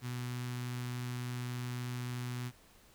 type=tone with notch filter; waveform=sawtooth; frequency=123.47 Hz; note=B2; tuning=in tune; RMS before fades=-39 dBFS; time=0.01-2.52 s; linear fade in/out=50 ms; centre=550 Hz; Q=0.64; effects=pink hiss -62 dBFS RMS until 2.94 s